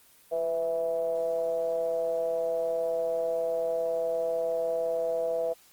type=ring-modulated tone; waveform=triangle; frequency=80 Hz; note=D#2; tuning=49 cents sharp; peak=-21 dBFS; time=0.31-5.54 s; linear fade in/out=20 ms; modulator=579 Hz; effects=white hiss -58 dBFS RMS until 5.72 s + Opus 24 kbps

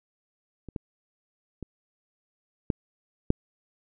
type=clicks; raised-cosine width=3 ms; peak=-27 / -19 / -23 / -11 / -7 dBFS; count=5; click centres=0.687 / 0.762 / 1.627 / 2.702 / 3.304 s; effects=none

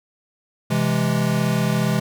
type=chord; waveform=square; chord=C augmented; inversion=none; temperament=equal with one note detuned; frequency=130.81 / 165.77 / 207.7 Hz; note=C3 / E3 / G#3; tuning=0 / +10 / 0 cents; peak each=-23 dBFS; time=0.7-2 s; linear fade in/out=10 ms; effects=none

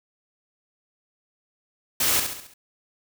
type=noise with echo; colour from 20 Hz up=white; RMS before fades=-22 dBFS; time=2-2.2 s; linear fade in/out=5 ms; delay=68 ms; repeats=5; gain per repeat=-6 dB; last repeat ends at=2.54 s; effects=none

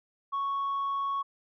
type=tone; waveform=sine; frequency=1108.7 Hz; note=C#6; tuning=in tune; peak=-26 dBFS; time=0.32-1.23 s; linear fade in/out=20 ms; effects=tanh soft clip ceiling -26 dBFS

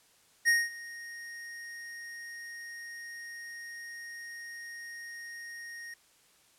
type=tone with ADSR envelope; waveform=square; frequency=1864.7 Hz; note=A#6; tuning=in tune; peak=-21 dBFS; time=0.45-5.94 s; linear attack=32 ms; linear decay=210 ms; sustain=-21 dB; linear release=4 ms; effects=white hiss -64 dBFS RMS until 6.58 s + low-pass 11000 Hz 12 dB/octave

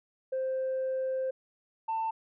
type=tone pair in turn; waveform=sine; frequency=523.3 / 893.7 Hz; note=C5 / A5; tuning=0 / +27 cents; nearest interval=major sixth; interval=927 cents; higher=second; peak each=-27 dBFS; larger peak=neither; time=0.32-1.31 / 1.88-2.11 s; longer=first; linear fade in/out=10 ms; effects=tanh soft clip ceiling -26 dBFS

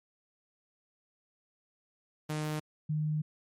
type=tone pair in turn; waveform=sawtooth / sine; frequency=153 / 153 Hz; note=D#3 / D#3; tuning=-29 / -29 cents; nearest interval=unison; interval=0 cents; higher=neither; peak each=-28 dBFS; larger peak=neither; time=2.29-2.6 / 2.89-3.22 s; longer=second; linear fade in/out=10 ms; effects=MP3 64 kbps

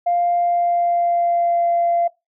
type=tone with pitch glide; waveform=sine; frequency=698.5 to 688.1 Hz; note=F5 to F5; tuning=0 to -26 cents; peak=-14 dBFS; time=0.06-2.08 s; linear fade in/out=10 ms; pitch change=-26 cents; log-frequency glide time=0.35-1.68 s; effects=noise-tail reverb RT60 0.2 s tail -21 dB re dry + tanh soft clip ceiling -10 dBFS

